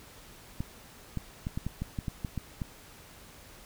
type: clicks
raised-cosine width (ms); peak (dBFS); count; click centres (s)
5; -20; 11; 0.605 / 1.173 / 1.469 / 1.575 / 1.666 / 1.82 / 1.988 / 2.082 / 2.248 / 2.377 / 2.618
effects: pink hiss -52 dBFS RMS until 3.65 s